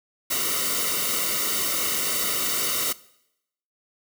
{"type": "noise with comb filter", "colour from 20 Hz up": "white", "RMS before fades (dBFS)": -25, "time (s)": [0.3, 2.93], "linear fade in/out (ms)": 10, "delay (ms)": 1.2, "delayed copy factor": -0.85, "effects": ["noise-tail reverb RT60 0.8 s tail -20 dB re dry"]}